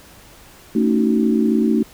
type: chord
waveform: sine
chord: D# half-diminished seventh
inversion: second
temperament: just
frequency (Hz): 224 / 280 / 311.1 / 373.4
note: A3 / C#4 / D#4 / F#4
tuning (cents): +31 / +18 / 0 / +16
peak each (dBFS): -16 / -22 / -20 / -22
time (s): 0.75-1.83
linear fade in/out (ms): 5
effects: pink hiss -45 dBFS RMS until 1.93 s